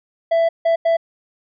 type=tone bursts at uneven times; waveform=triangle; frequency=664 Hz; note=E5; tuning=12 cents sharp; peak=-11 dBFS; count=3; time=0.31-0.49 / 0.65-0.76 / 0.85-0.97 s; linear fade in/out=10 ms; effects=resampled to 11025 Hz